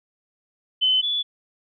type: tone pair in turn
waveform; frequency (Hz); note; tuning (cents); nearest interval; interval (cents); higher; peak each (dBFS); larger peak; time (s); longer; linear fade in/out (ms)
sine; 3041 / 3441; F#7 / A7; +47 / -39; major second; 214; second; -16 / -21; first; 0.81-1.02 / 1.02-1.23; neither; 20
effects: none